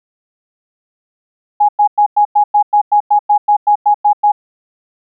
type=tone bursts; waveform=sine; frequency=830.6 Hz; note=G#5; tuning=in tune; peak=-6 dBFS; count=15; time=1.6-4.32 s; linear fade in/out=10 ms; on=88 ms; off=100 ms; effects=none